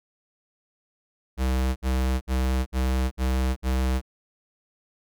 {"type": "tone bursts", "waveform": "square", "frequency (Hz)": 64.6, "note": "C2", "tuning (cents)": -21, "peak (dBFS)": -22, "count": 6, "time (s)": [1.37, 4.015], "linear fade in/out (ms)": 50, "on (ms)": 390, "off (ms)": 61, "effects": []}